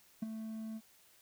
triangle tone with ADSR envelope, 220.6 Hz, A3, 5 cents sharp, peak -29 dBFS, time 0.22-0.81 s, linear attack 8 ms, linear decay 15 ms, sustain -9 dB, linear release 46 ms, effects white hiss -65 dBFS RMS until 1.21 s

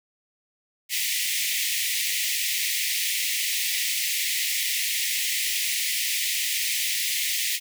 pink high-pass noise, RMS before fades -26 dBFS, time 0.89-7.6 s, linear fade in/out 50 ms, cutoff 1900 Hz, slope 96 dB/octave, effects none

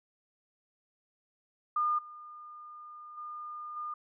sine tone with level steps, 1213 Hz, D#6, 44 cents flat, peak -26 / -45 / -39 / -35 dBFS, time 1.76-3.94 s, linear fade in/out 5 ms, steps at 1.98 / 3.17 / 3.76 s, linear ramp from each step 10 ms, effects none

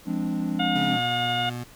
triangle chord, D half-diminished seventh, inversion first, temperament equal with one note detuned, 173.71 / 207.7 / 261.6 / 293.7 Hz, F3 / Ab3 / C4 / D4, -9 / 0 / 0 / 0 cents, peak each -28 dBFS, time 0.05-1 s, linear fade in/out 50 ms
harmonic tone, 717 Hz, F5, 45 cents sharp, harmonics 1 / 2 / 3 / 4 / 5, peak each -26 / -31 / -35 / -29 / -33 dBFS, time 0.59-1.5 s, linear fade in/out 10 ms
25% pulse tone with pitch glide, 137.9 to 121.44 Hz, C#3 to B2, -9 to -29 cents, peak -27 dBFS, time 0.75-1.64 s, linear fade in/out 10 ms, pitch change -220 cents, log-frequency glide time 0.87-0.98 s
effects pink hiss -50 dBFS RMS until 1.75 s

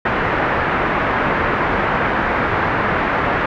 white low-pass noise, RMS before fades -18 dBFS, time 0.05-3.46 s, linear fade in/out 5 ms, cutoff 1800 Hz, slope 24 dB/octave, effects none

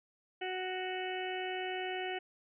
harmonic tone, 370.6 Hz, F#4, 3 cents sharp, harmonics 1 / 2 / 4 / 5 / 6 / 7 / 8, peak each -39 / -40 / -47 / -45 / -46 / -48 / -45 dBFS, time 0.41-2.19 s, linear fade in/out 10 ms, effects none

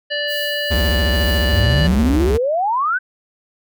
harmonic tone, 585 Hz, D5, 7 cents flat, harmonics 1 / 3 / 5 / 7 / 8, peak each -24 / -23 / -24 / -31 / -32 dBFS, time 0.1-1.88 s, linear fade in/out 20 ms
violet noise with tremolo, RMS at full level -31 dBFS, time 0.27-1.64 s, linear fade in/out 50 ms, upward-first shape sine, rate 2.2 Hz, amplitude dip 50%
square tone with vibrato, 69.3 Hz, C#2, in tune, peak -16 dBFS, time 0.7-2.38 s, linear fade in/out 20 ms, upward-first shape sine, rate 14 Hz, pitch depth 290 cents each way
sine exponential sweep, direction up, 85.5 to 1568 Hz, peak -15 dBFS, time 1.52-2.99 s, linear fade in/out 20 ms
effects none

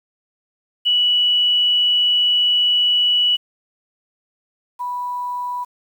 sine tone pair in turn, 2945 / 982.8 Hz, F#7 / B5, -9 / -9 cents, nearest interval octave + perfect fifth, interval 1900 cents, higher first, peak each -13 / -22 dBFS, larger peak first, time 0.85-3.37 / 4.79-5.65 s, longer first, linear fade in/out 20 ms, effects 8-bit

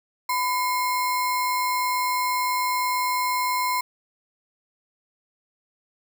sine tone with sample-and-hold, 1001 Hz, B5, 23 cents sharp, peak -21 dBFS, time 0.29-3.81 s, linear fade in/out 5 ms, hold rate 3150 Hz, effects none

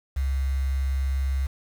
sine tone with quantisation, 67.4 Hz, C#2, 48 cents flat, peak -22 dBFS, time 0.16-1.47 s, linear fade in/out 10 ms, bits 7, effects none

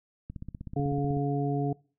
click train, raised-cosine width 5 ms, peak -26 dBFS, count 15, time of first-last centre 0.3-1.17 s, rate 16.1 Hz
harmonic tone, 141.7 Hz, C#3, 38 cents sharp, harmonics 1 / 2 / 3 / 5, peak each -28 / -31 / -33 / -35 dBFS, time 0.76-1.73 s, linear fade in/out 5 ms
effects noise-tail reverb RT60 0.4 s tail -24 dB re dry

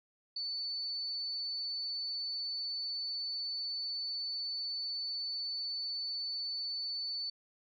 sine tone, 4492 Hz, C#8, 22 cents sharp, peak -35 dBFS, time 0.36-7.3 s, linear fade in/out 5 ms, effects none

